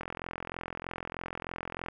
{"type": "click train", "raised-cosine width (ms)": 0.5, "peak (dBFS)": -21, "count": 82, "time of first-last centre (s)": [0.01, 1.885], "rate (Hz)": 43.2, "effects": []}